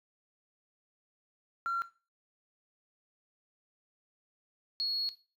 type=tone pair in turn; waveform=triangle; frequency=1371 / 4331 Hz; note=F6 / C#8; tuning=-32 / -41 cents; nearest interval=octave + minor sixth; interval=1991 cents; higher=second; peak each=-26 dBFS; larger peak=neither; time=1.66-1.82 / 4.8-5.09 s; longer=second; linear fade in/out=0 ms; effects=noise-tail reverb RT60 0.3 s tail -17 dB re dry + tanh soft clip ceiling -28 dBFS